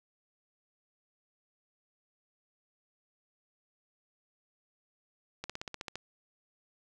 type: slowing click train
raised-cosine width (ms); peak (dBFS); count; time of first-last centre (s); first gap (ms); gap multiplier
0.2; -21; 9; 5.44-5.956; 56; 1.04
effects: none